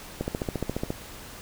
click train, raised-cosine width 2 ms, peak -14 dBFS, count 11, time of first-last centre 0.21-0.904 s, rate 14.4 Hz, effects pink hiss -43 dBFS RMS until 1.41 s

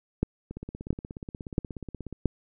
two click trains, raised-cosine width 3 ms, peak -10 / -24 dBFS, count 4 / 28, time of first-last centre 0.23-2.257 / 0.51-2.127 s, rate 1.48 / 16.7 Hz, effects none

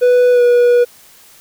triangle tone with pitch glide, 493.9 to 484.6 Hz, B4 to B4, 0 to -33 cents, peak -5 dBFS, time 0.01-0.85 s, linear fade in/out 20 ms, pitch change -33 cents, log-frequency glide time 0.32-0.42 s, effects white hiss -44 dBFS RMS until 1.4 s

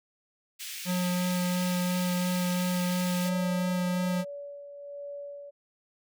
pink high-pass noise, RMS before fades -39 dBFS, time 0.59-3.3 s, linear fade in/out 20 ms, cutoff 2200 Hz, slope 24 dB/octave
square tone with vibrato, 180 Hz, F#3, 47 cents flat, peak -27 dBFS, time 0.85-4.25 s, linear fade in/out 50 ms, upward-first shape sine, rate 2.9 Hz, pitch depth 9 cents each way
sine tone with tremolo, 571 Hz, D5, 49 cents flat, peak -36 dBFS, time 3.24-5.51 s, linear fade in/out 20 ms, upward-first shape sine, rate 1.2 Hz, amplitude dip 50%
effects none

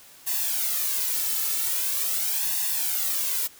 blue noise with flanger, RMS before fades -26 dBFS, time 0.26-3.48 s, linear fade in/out 20 ms, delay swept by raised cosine 1.1 to 2.3 ms, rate 0.43 Hz, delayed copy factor +0.75, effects white hiss -50 dBFS RMS until 3.59 s

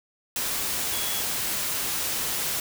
sine tone in noise, 3356 Hz, G#7, 17 cents sharp, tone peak -34 dBFS, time 0.93-1.21 s, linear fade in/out 2 ms, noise white, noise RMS -28 dBFS, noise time 0.36-2.6 s, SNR -9 dB, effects none

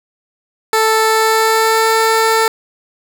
15% pulse tone with pitch glide, 440.8 to 446.4 Hz, A4 to A4, +3 to +25 cents, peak -4 dBFS, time 0.73-2.48 s, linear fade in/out 2 ms, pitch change +22 cents, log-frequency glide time 1.08-1.9 s, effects none

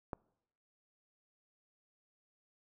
click, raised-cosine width 1 ms, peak -24 dBFS, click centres 0.132 s, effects noise-tail reverb RT60 0.8 s tail -25 dB re dry

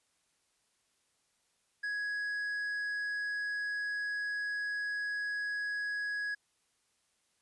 sine tone with tanh clipping, 1668 Hz, G#6, 7 cents sharp, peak -34 dBFS, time 1.83-6.35 s, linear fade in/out 10 ms, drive 5 dB, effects white hiss -75 dBFS RMS until 7.41 s + resampled to 24000 Hz

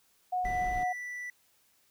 sine tone with tremolo, 730 Hz, F#5, 24 cents flat, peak -27 dBFS, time 0.32-0.93 s, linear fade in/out 10 ms, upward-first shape triangle, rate 4.3 Hz, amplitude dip 35%
brown noise, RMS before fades -39 dBFS, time 0.44-0.84 s, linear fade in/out 10 ms
triangle tone with pitch glide, 1985 to 1969 Hz, B6 to B6, +8 to -6 cents, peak -35 dBFS, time 0.45-1.3 s, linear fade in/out 2 ms, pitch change -14 cents, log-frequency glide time 0.76-0.85 s
effects white hiss -68 dBFS RMS until 1.9 s

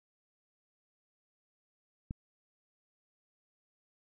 click, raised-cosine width 5 ms, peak -25 dBFS, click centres 2.109 s, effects none

